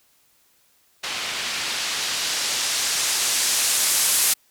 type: noise with low-pass filter sweep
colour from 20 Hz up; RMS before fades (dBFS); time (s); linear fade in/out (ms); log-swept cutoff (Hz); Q
blue; -23; 1.03-4.34; 10; 3100 to 11000; 0.78
effects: white hiss -61 dBFS RMS until 4.5 s